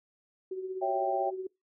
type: tone with tremolo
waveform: sine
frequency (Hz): 375.6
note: F#4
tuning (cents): +26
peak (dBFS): -31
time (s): 0.51-1.47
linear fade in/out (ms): 5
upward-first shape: triangle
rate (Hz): 16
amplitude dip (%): 60
type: chord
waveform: sine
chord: C# diminished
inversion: none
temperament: equal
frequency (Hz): 554.4 / 659.3 / 784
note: C#5 / E5 / G5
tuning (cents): 0 / 0 / 0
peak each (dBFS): -33 / -32 / -30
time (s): 0.81-1.31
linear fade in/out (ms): 20
effects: noise-tail reverb RT60 0.2 s tail -24 dB re dry